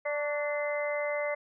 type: harmonic tone with a mistuned harmonic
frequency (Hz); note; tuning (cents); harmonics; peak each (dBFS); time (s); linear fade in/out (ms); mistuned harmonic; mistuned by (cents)
293.7; D4; 0; 2 / 3 / 4 / 5 / 6 / 7; -30 / -42 / -41 / -46 / -45 / -35; 0.05-1.35; 10; 4; -37
effects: none